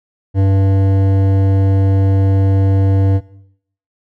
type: tone with hard clipping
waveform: triangle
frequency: 97.1 Hz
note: G2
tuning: 16 cents flat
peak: -11 dBFS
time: 0.34-3.21 s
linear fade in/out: 50 ms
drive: 16 dB
effects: noise-tail reverb RT60 0.7 s tail -18 dB re dry